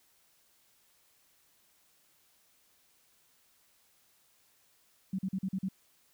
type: tone bursts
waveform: sine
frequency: 190 Hz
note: F#3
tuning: 46 cents sharp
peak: -30 dBFS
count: 6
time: 5.13-5.687 s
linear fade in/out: 5 ms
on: 57 ms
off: 43 ms
effects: white hiss -68 dBFS RMS until 6.13 s